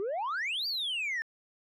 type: exponential two-way sweep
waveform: sine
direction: up then down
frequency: 376.7 to 4770 to 1749 Hz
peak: -28 dBFS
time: 0-1.22 s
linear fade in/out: 0 ms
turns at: 0.67 s
effects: tanh soft clip ceiling -29 dBFS